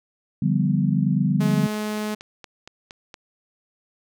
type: chord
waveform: sine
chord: G dominant seventh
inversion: second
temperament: equal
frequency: 146.83 / 174.61 / 196 / 246.9 Hz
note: D3 / F3 / G3 / B3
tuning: 0 / 0 / 0 / 0 cents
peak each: -22 / -24 / -22 / -26 dBFS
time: 0.42-1.67 s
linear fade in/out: 5 ms
type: tone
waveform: sawtooth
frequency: 212.4 Hz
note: G#3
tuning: 39 cents sharp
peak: -21 dBFS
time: 1.4-2.15 s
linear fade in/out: 10 ms
type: click train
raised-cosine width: 0.2 ms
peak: -22 dBFS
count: 8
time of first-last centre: 1.51-3.142 s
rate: 4.29 Hz
effects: none